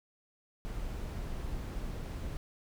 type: noise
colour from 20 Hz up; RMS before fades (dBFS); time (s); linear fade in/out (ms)
brown; -38; 0.65-2.37; 0
effects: none